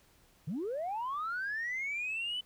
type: linear sweep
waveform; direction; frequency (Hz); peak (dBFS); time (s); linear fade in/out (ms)
sine; up; 130.81 to 3029; -32; 0.47-2.41; 10
effects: tanh soft clip ceiling -30 dBFS + pink hiss -65 dBFS RMS until 2.45 s